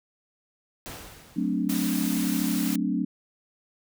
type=noise with exponential decay; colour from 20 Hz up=pink; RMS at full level=-37 dBFS; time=0.86-2.01 s; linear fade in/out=0 ms; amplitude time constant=250 ms
type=chord; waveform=sine; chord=D dominant seventh; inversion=first; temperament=equal; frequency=185 / 220 / 261.6 / 293.7 Hz; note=F#3 / A3 / C4 / D4; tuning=0 / 0 / 0 / 0 cents; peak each=-29 dBFS; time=1.36-3.05 s; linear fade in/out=10 ms
type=noise; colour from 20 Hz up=white; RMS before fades=-34 dBFS; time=1.69-2.76 s; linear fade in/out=5 ms
effects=none